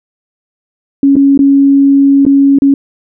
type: tone with dropouts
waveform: sine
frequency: 277.2 Hz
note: C#4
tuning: in tune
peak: -3 dBFS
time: 1.03-2.74 s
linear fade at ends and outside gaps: 2 ms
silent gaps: 1.156-1.165 / 1.376-1.391 / 2.252-2.264 / 2.587-2.62 s
effects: none